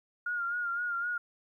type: tone with vibrato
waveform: sine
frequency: 1416 Hz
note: F6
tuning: 23 cents sharp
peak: -30 dBFS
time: 0.26-1.18 s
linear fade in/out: 5 ms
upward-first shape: sine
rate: 3.9 Hz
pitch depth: 46 cents each way
effects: 12-bit